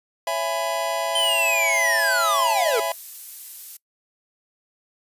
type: chord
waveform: square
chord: C# minor seventh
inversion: none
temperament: just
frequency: 554.4 / 665.2 / 831.5 / 997.9 Hz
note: C#5 / E5 / G#5 / B5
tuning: 0 / +16 / +2 / +18 cents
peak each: -32 / -26 / -31 / -30 dBFS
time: 0.27-2.92 s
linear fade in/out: 2 ms
type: linear sweep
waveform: square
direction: down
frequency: 3116 to 415.3 Hz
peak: -20 dBFS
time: 1.15-2.8 s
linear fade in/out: 5 ms
type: noise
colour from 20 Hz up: violet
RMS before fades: -35 dBFS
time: 1.99-3.77 s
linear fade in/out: 5 ms
effects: noise-tail reverb RT60 0.1 s tail -23 dB re dry + resampled to 32000 Hz